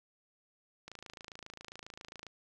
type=click train; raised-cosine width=0.2 ms; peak=-29 dBFS; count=39; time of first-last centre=0.88-2.267 s; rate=27.4 Hz; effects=none